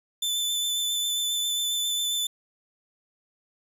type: tone with vibrato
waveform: sawtooth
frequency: 3520 Hz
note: A7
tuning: in tune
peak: -22 dBFS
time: 0.22-2.27 s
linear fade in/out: 5 ms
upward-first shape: sine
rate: 7.4 Hz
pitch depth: 16 cents each way
effects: 9-bit